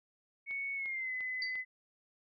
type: tone with pitch glide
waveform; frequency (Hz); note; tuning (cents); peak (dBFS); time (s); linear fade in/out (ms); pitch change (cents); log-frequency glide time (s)
sine; 2217 to 2021; C#7 to B6; 0 to +39; -35; 0.46-1.65; 50; -161; 0.75-1.12
type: click train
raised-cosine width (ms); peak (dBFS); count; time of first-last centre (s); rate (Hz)
0.3; -37; 4; 0.51-1.555; 2.87
type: tone with exponential decay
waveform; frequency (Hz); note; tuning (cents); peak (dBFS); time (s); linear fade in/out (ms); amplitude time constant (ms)
sine; 4634; D8; -24; -33; 1.42-1.6; 1; 38
effects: none